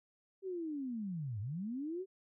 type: linear two-way sweep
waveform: sine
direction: down then up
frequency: 392 to 95.8 to 392 Hz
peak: -37 dBFS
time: 0.42-2.06 s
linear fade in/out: 50 ms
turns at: 1.4 s
effects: none